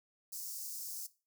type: high-pass noise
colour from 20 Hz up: white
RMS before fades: -43 dBFS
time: 0.32-1.07 s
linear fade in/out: 10 ms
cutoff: 4900 Hz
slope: 48 dB/octave
effects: noise-tail reverb RT60 0.3 s tail -17 dB re dry